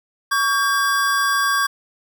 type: tone pair together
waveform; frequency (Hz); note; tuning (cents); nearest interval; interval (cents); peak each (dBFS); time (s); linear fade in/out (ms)
square; 1127.2 / 1600; C#6 / G6; +29 / +35; tritone; 606; -20; 0.31-1.67; 10
effects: none